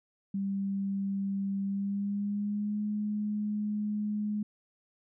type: tone with pitch glide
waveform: sine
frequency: 196.7 to 209.6 Hz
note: G3 to G#3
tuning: +6 to +16 cents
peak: -29 dBFS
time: 0.34-4.43 s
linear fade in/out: 5 ms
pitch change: +110 cents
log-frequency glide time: 1.64-2.81 s
effects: none